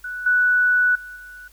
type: tone with level steps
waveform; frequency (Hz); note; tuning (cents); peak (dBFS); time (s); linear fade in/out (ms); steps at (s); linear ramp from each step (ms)
sine; 1480; F#6; 0; -27 / -14 / -34 / -37; 0.04-1.48; 5; 0.26 / 0.95 / 1.16; 5
effects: added 50 Hz sine -52 dBFS peak until 1.52 s + white hiss -55 dBFS RMS until 1.52 s